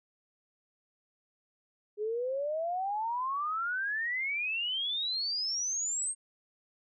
sine exponential sweep, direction up, 410 to 8590 Hz, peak -30 dBFS, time 1.97-6.15 s, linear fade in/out 50 ms, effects none

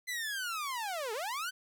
sawtooth linear two-way sweep, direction down then up, 2041 to 413.8 to 1562 Hz, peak -31 dBFS, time 0.07-1.51 s, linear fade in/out 20 ms, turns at 1.13 s, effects 12-bit

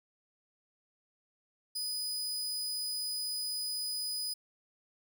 sawtooth tone, 4978 Hz, D#8, in tune, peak -31 dBFS, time 1.75-4.34 s, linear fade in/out 10 ms, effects none

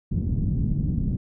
white low-pass noise, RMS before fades -24 dBFS, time 0.11-1.17 s, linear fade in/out 10 ms, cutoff 200 Hz, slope 24 dB/octave, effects none

